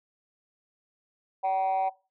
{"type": "tone with amplitude modulation", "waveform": "sine", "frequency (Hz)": 763, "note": "G5", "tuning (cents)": -47, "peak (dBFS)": -18, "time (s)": [1.43, 1.9], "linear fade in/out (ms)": 20, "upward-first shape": "sine", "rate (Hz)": 191, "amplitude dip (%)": 85, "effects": ["noise-tail reverb RT60 0.3 s tail -20 dB re dry", "tanh soft clip ceiling -20 dBFS"]}